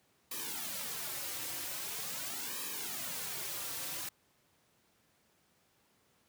white noise with flanger, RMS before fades -40 dBFS, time 0.31-4.09 s, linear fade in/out 5 ms, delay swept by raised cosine 1.4 to 4.8 ms, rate 0.43 Hz, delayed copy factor -0.95, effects pink hiss -71 dBFS RMS until 6.28 s + high-pass 100 Hz 12 dB/octave

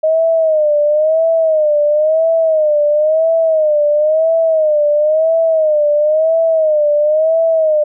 sine tone with vibrato, 622.3 Hz, D#5, in tune, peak -9 dBFS, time 0.03-7.84 s, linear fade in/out 10 ms, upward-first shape sine, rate 0.98 Hz, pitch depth 94 cents each way, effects none

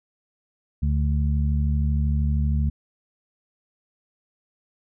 harmonic tone, 72.9 Hz, D2, 12 cents flat, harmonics 1 / 2 / 3, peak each -20 / -26 / -30 dBFS, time 0.82-2.7 s, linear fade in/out 10 ms, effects none

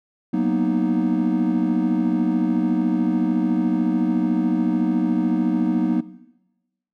triangle chord, B major seventh, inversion second, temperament equal, 185 / 233.1 / 246.9 / 311.1 Hz, F#3 / A#3 / B3 / D#4, 0 / 0 / 0 / 0 cents, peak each -21 dBFS, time 0.33-6.01 s, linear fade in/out 10 ms, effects noise-tail reverb RT60 1.0 s tail -18 dB re dry + tanh soft clip ceiling -8 dBFS

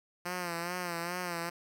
5% pulse tone with vibrato, 174.61 Hz, F3, in tune, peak -23 dBFS, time 0.25-1.5 s, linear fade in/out 10 ms, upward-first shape sine, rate 2.4 Hz, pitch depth 65 cents each way, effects none

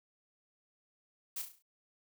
blue noise with echo, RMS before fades -39 dBFS, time 1.36-1.42 s, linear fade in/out 5 ms, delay 34 ms, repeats 6, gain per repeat -6 dB, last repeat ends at 1.624 s, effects none

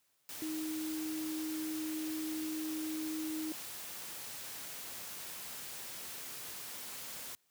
sine tone in noise, 313.3 Hz, D#4, 12 cents sharp, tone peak -36 dBFS, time 0.42-3.52 s, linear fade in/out 0 ms, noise white, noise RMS -45 dBFS, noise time 0.29-7.35 s, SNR +6 dB, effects white hiss -75 dBFS RMS until 7.5 s + high-pass 80 Hz 12 dB/octave

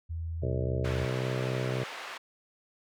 sine tone with pitch glide, 82.41 to 78.46 Hz, E2 to D#2, 0 to +15 cents, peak -32 dBFS, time 0.09-1.06 s, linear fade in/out 20 ms, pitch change -85 cents, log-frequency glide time 0.41-0.61 s
harmonic tone, 63.7 Hz, C2, 46 cents flat, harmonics 2 / 3 / 4 / 5 / 6 / 7 / 8 / 9 / 10, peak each -31 / -41 / -45 / -42 / -38 / -38 / -43 / -40 / -42 dBFS, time 0.42-1.84 s, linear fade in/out 10 ms
white band-pass noise, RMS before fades -41 dBFS, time 0.84-2.18 s, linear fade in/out 10 ms, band 620 to 2200 Hz, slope 12 dB/octave
effects none

